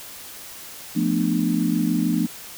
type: chord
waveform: sine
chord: B half-diminished seventh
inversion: second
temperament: equal with one note detuned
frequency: 174.61 / 220 / 246.9 / 298.8 Hz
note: F3 / A3 / B3 / D4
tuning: 0 / 0 / 0 / +30 cents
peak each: -24 dBFS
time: 0.95-2.27 s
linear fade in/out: 20 ms
effects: white hiss -39 dBFS RMS until 2.57 s